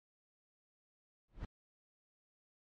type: noise with exponential growth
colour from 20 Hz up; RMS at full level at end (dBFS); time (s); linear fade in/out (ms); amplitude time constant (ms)
brown; -37; 1.28-1.45; 5; 35
effects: low-pass 4000 Hz 12 dB/octave + MP3 48 kbps